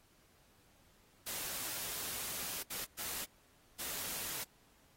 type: noise bursts at uneven times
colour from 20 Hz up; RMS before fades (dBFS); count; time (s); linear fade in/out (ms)
white; -41; 4; 1.26-2.63 / 2.7-2.85 / 2.98-3.25 / 3.79-4.44; 10
effects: pink hiss -68 dBFS RMS until 4.96 s + AAC 48 kbps